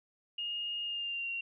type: tone with pitch glide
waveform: sine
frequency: 2847 to 2755 Hz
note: F7 to F7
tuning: +33 to -24 cents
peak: -34 dBFS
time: 0.38-1.41 s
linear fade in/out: 5 ms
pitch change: -57 cents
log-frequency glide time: 0.83-1.3 s
effects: none